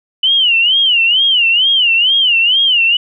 sine tone with vibrato, 2960 Hz, F#7, in tune, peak -8 dBFS, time 0.23-2.97 s, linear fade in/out 5 ms, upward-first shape sine, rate 2.2 Hz, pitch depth 170 cents each way, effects none

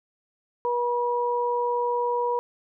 sine tone pair together, 482.6 / 966.1 Hz, B4 / B5, -40 / -38 cents, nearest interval octave, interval 1202 cents, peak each -25 dBFS, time 0.65-2.39 s, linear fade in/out 0 ms, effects none

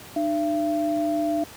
sine tone pair together, 303 / 675 Hz, D#4 / E5, -46 / +41 cents, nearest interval octave + major second, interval 1387 cents, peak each -24 dBFS, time 0.16-1.44 s, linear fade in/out 5 ms, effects pink hiss -43 dBFS RMS until 1.56 s + high-pass 80 Hz 12 dB/octave

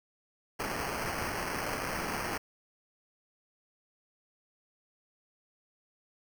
blue noise with sample-and-hold, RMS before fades -35 dBFS, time 0.59-2.38 s, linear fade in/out 10 ms, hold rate 3675 Hz, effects none

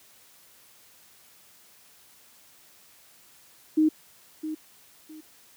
sine tone with echo, 311.1 Hz, D#4, in tune, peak -17 dBFS, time 3.77-3.89 s, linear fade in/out 10 ms, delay 660 ms, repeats 2, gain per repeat -12 dB, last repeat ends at 5.21 s, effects white hiss -56 dBFS RMS until 5.56 s + high-pass 60 Hz 12 dB/octave

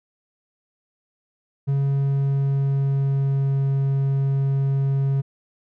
triangle tone with pitch glide, 138.59 to 137 Hz, C#3 to C#3, 0 to -20 cents, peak -16 dBFS, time 1.67-5.22 s, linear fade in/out 20 ms, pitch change -20 cents, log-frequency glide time 1.86-3.67 s, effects none

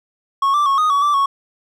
triangle tone with pitch steps, 1100 / 1173 / 1099 / 1241 / 1128 / 1169 / 1107 Hz, C#6 / D6 / C#6 / D#6 / C#6 / D6 / C#6, -14 / -2 / -15 / -5 / +30 / -8 / -3 cents, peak -11 dBFS, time 0.42-1.26 s, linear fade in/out 5 ms, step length 120 ms, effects none

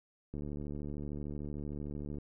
click train, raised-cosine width 3 ms, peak -29 dBFS, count 136, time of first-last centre 0.34-2.184 s, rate 73.2 Hz, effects none

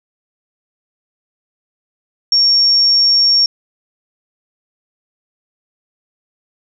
sine tone, 5520 Hz, F8, 21 cents flat, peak -8 dBFS, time 2.32-3.46 s, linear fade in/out 2 ms, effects none

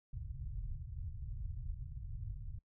pink low-pass noise, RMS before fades -43 dBFS, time 0.13-2.59 s, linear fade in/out 5 ms, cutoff 130 Hz, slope 48 dB/octave, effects noise-tail reverb RT60 0.1 s tail -25 dB re dry

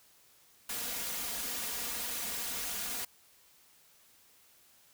white noise with comb filter, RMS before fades -37 dBFS, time 0.69-3.05 s, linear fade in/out 5 ms, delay 4.2 ms, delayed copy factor +0.65, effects white hiss -63 dBFS RMS until 4.93 s

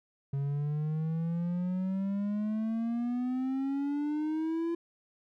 triangle exponential sweep, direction up, 137.4 to 340 Hz, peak -27 dBFS, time 0.33-4.75 s, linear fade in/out 5 ms, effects none

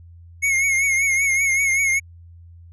square tone with vibrato, 2178 Hz, C#7, 31 cents flat, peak -17 dBFS, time 0.42-2 s, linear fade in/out 20 ms, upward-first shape triangle, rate 5.2 Hz, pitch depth 65 cents each way, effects added 85 Hz sine -41 dBFS peak until 2.72 s + resampled to 24000 Hz

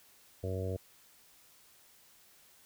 harmonic tone, 94 Hz, F#2, 28 cents sharp, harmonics 1 / 2 / 3 / 4 / 5 / 6 / 7, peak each -35 / -45 / -46 / -44 / -40 / -44 / -47 dBFS, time 0.43-0.77 s, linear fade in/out 10 ms, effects white hiss -62 dBFS RMS until 2.65 s

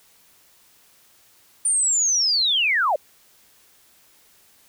sine linear sweep, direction down, 9230 to 523.3 Hz, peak -17 dBFS, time 1.65-2.96 s, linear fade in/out 5 ms, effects white hiss -56 dBFS RMS until 4.68 s

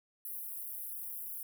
pink high-pass noise, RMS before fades -42 dBFS, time 0.25-1.43 s, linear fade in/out 2 ms, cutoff 11000 Hz, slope 48 dB/octave, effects none

